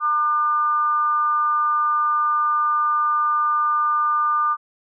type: tone with amplitude modulation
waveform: sine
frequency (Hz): 1200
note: D6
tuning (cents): +37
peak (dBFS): -14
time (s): 0-4.57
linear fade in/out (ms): 50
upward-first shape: sine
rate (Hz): 285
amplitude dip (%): 55
effects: none